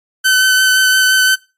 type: tone with vibrato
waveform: sawtooth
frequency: 1522 Hz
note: F#6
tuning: 48 cents sharp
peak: -5 dBFS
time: 0.24-1.36 s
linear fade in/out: 20 ms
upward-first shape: sine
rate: 5.8 Hz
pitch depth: 13 cents each way
effects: noise-tail reverb RT60 0.3 s tail -22 dB re dry + MP3 64 kbps